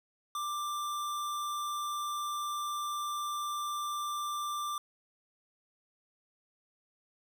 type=tone; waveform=square; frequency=1182 Hz; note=D6; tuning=11 cents sharp; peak=-34 dBFS; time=0.35-4.78 s; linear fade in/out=2 ms; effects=none